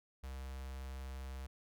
square tone with notch filter, 66.1 Hz, C2, 18 cents sharp, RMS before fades -45 dBFS, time 0.23-1.47 s, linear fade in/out 10 ms, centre 270 Hz, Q 0.84, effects none

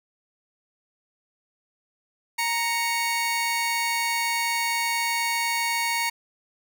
sawtooth tone pair together, 932.3 / 2222 Hz, A#5 / C#7, 0 / +4 cents, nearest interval octave + minor third, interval 1504 cents, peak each -22 / -23 dBFS, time 2.38-6.1 s, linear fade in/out 10 ms, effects none

